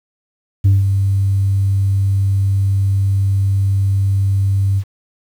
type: tone with ADSR envelope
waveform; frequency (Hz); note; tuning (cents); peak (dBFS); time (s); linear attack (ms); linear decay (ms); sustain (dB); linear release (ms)
sine; 98; G2; 0; -4; 0.64-4.84; 16; 170; -7; 64
effects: tanh soft clip ceiling -6 dBFS + 7-bit